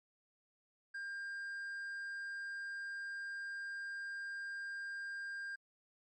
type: tone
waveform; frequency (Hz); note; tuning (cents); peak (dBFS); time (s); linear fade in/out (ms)
triangle; 1600; G6; +35; -39; 0.94-5.56; 10
effects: MP3 48 kbps